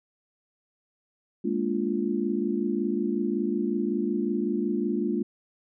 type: chord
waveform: sine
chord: Bb dominant seventh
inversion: third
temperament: equal with one note detuned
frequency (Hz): 207.7 / 233.1 / 291.1 / 349.2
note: Ab3 / Bb3 / D4 / F4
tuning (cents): 0 / 0 / -15 / 0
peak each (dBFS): -29 / -30 / -31 / -29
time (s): 1.44-5.23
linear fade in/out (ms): 10
effects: none